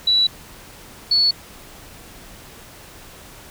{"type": "tone pair in turn", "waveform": "sine", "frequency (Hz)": [3937, 4419], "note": ["B7", "C#8"], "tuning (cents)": [-6, -6], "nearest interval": "major second", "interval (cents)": 200, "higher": "second", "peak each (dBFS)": -13, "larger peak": "neither", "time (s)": [[0.07, 0.27], [1.11, 1.31]], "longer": "neither", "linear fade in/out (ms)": 5, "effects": ["pink hiss -42 dBFS RMS until 3.5 s"]}